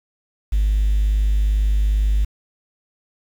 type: tone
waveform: triangle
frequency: 51.2 Hz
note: G#1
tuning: 24 cents flat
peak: -11 dBFS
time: 0.52-2.25 s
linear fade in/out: 10 ms
effects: tanh soft clip ceiling -11 dBFS + 7-bit